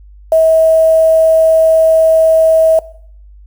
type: tone with quantisation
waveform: sine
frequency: 644 Hz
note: E5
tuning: 41 cents flat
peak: -5 dBFS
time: 0.32-2.79 s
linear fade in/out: 2 ms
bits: 5
effects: noise-tail reverb RT60 0.6 s tail -19 dB re dry + added 50 Hz sine -35 dBFS peak until 3.46 s